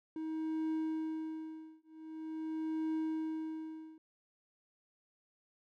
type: tone with tremolo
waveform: triangle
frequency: 316.8 Hz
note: D#4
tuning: 31 cents sharp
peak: -30 dBFS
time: 0.16-3.98 s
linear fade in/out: 2 ms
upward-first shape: triangle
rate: 0.45 Hz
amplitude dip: 100%
effects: none

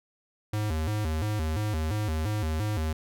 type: tone with vibrato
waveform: square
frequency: 91.3 Hz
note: F#2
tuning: 23 cents flat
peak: -27 dBFS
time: 0.53-2.93 s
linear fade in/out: 5 ms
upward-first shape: square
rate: 2.9 Hz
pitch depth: 260 cents each way
effects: none

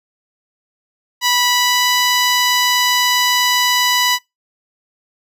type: tone with pitch glide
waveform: 10% pulse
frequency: 982 to 987.7 Hz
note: B5 to B5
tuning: -10 to 0 cents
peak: -4 dBFS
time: 1.21-4.19 s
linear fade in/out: 50 ms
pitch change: +10 cents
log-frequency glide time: 1.48-1.87 s
effects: noise-tail reverb RT60 0.2 s tail -24 dB re dry + resampled to 32000 Hz

